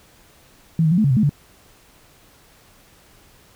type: tone with pitch steps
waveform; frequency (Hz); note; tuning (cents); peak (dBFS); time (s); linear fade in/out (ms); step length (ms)
sine; 163.1 / 156.2 / 175.6 / 216.4 / 140.5 / 127.5 / 213.9 / 144.6; E3 / D#3 / F3 / A3 / C#3 / C3 / A3 / D3; -18 / +7 / +10 / -29 / +24 / -44 / -49 / -27; -13; 0.79-1.294; 2; 63
effects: pink hiss -52 dBFS RMS until 3.55 s